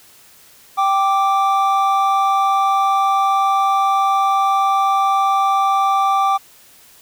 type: tone pair together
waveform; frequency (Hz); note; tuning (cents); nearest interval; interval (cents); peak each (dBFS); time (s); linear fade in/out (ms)
triangle; 782.3 / 1174.7; G5 / D6; -4 / 0; perfect fifth; 704; -14; 0.77-6.38; 20
effects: white hiss -47 dBFS RMS until 7.01 s